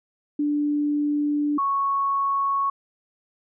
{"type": "tone pair in turn", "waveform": "sine", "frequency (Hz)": [293.7, 1106.5], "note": ["D4", "C#6"], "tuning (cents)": [0, -3], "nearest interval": "octave + major seventh", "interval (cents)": 2297, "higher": "second", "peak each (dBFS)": -20, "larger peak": "neither", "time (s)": [[0.39, 1.58], [1.58, 2.7]], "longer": "first", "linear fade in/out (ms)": 5, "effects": []}